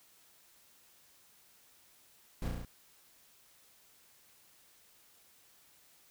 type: noise with echo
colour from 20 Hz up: brown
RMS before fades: -36 dBFS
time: 2.42-2.48 s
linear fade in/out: 2 ms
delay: 34 ms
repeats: 5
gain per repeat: -2 dB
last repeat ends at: 2.65 s
effects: white hiss -64 dBFS RMS until 6.1 s